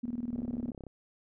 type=tone with tremolo; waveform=sine; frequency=240 Hz; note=B3; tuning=49 cents flat; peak=-30 dBFS; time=0.03-0.71 s; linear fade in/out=10 ms; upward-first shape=square; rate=20 Hz; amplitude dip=80%
type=click train; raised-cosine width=2 ms; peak=-31 dBFS; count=19; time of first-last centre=0.33-0.867 s; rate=33.5 Hz
effects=none